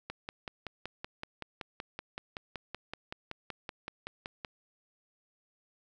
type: click train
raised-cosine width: 0.3 ms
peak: -22 dBFS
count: 24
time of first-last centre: 0.1-4.448 s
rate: 5.29 Hz
effects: none